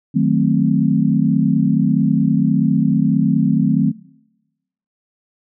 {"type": "chord", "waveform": "sine", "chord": "D# diminished seventh", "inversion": "none", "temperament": "equal", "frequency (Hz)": [155.56, 185, 220, 261.6], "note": ["D#3", "F#3", "A3", "C4"], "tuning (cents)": [0, 0, 0, 0], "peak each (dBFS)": -18, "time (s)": [0.14, 3.92], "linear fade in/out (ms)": 20, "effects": ["noise-tail reverb RT60 1.0 s tail -24 dB re dry"]}